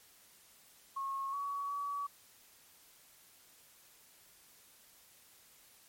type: tone with pitch steps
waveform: sine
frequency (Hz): 1089 / 1128 / 1138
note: C#6 / C#6 / C#6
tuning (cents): -31 / +30 / +45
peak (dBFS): -35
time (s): 0.96-2.07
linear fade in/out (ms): 10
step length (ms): 370
effects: white hiss -62 dBFS RMS until 5.88 s + MP3 64 kbps